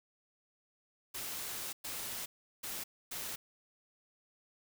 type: noise bursts at uneven times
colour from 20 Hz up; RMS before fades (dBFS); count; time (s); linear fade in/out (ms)
white; -41; 4; 1.14-1.73 / 1.84-2.26 / 2.63-2.84 / 3.11-3.36; 10
effects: none